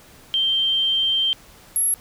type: tone pair in turn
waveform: sine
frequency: 3145 / 11229 Hz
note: G7 / F9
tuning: +5 / +8 cents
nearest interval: octave + minor seventh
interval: 2203 cents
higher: second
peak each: -17 dBFS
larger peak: neither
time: 0.34-1.33 / 1.76-1.94 s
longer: first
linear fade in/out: 0 ms
effects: pink hiss -48 dBFS RMS until 2 s